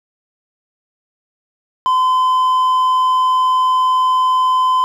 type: tone with hard clipping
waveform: sine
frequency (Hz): 1023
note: C6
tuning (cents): -39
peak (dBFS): -12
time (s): 1.86-4.84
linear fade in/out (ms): 0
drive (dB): 3
effects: none